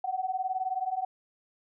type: beating tone pair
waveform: sine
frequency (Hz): 740 / 759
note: F#5 / F#5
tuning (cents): 0 / +44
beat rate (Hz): 19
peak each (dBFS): -32 / -31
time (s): 0.04-1.05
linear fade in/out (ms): 5
effects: none